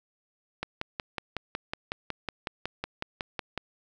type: click train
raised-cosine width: 0.3 ms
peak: -15 dBFS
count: 17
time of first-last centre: 0.63-3.577 s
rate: 5.43 Hz
effects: none